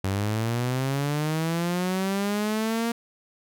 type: linear sweep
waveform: sawtooth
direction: up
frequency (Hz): 94 to 234.4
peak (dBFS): -20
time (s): 0.04-2.92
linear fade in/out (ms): 5
effects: none